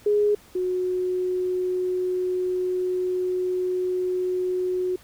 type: tone pair in turn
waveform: sine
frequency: 415.3 / 365.8 Hz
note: G#4 / F#4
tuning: 0 / -20 cents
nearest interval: major second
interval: 220 cents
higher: first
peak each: -17 / -22 dBFS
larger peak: first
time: 0.06-0.35 / 0.55-4.96 s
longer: second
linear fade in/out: 5 ms
effects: pink hiss -52 dBFS RMS until 5.03 s